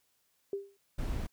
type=tone with exponential decay; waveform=sine; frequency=397.3 Hz; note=G4; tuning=23 cents sharp; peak=-29 dBFS; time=0.53-0.77 s; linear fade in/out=2 ms; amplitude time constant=51 ms
type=noise; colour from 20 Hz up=brown; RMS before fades=-34 dBFS; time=0.98-1.27 s; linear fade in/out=10 ms
effects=white hiss -74 dBFS RMS until 1.32 s